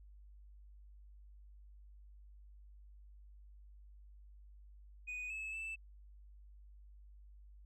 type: tone with pitch steps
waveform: sine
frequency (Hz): 2484 / 2600 / 2642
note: D#7 / E7 / E7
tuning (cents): -3 / -24 / +3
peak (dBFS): -38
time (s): 5.07-5.76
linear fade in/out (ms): 20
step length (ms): 230
effects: tanh soft clip ceiling -40 dBFS + added 50 Hz sine -55 dBFS peak until 7.65 s